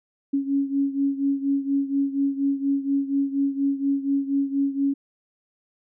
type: beating tone pair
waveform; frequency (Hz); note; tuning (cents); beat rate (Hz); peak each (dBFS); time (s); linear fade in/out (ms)
sine; 276.3 / 280.5; C#4 / C#4; -6 / +21; 4.2; -22 / -26; 0.33-4.94; 10
effects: none